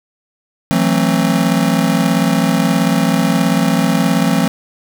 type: chord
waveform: square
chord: F# half-diminished seventh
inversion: third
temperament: just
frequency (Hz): 166.5 / 185 / 222 / 266.4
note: E3 / F#3 / A3 / C4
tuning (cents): +18 / 0 / +16 / +31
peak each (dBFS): -18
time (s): 0.71-4.48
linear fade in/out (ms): 0
effects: none